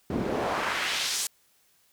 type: noise with band-pass filter sweep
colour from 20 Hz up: pink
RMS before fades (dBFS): -29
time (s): 0.1-1.27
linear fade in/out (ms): 2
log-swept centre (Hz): 220 to 8300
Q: 1.2
effects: white hiss -65 dBFS RMS until 1.92 s